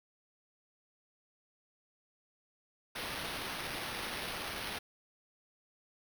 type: noise with sample-and-hold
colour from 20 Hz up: blue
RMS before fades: -40 dBFS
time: 2.95-4.79 s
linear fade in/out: 10 ms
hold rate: 7350 Hz
effects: none